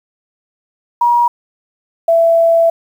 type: tone pair in turn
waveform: sine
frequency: 955 / 666 Hz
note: A#5 / E5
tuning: +42 / +18 cents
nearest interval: tritone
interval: 624 cents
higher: first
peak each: -8 / -7 dBFS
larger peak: second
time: 1.01-1.28 / 2.08-2.7 s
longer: second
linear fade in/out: 5 ms
effects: 7-bit